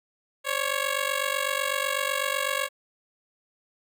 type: ring-modulated tone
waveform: 10% pulse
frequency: 553 Hz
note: C#5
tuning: 4 cents flat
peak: -14 dBFS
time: 0.44-2.69 s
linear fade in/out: 50 ms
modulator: 24 Hz
effects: none